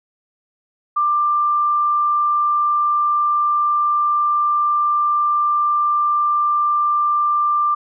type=tone; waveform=sine; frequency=1186 Hz; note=D6; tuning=17 cents sharp; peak=-14 dBFS; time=0.96-7.75 s; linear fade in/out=10 ms; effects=none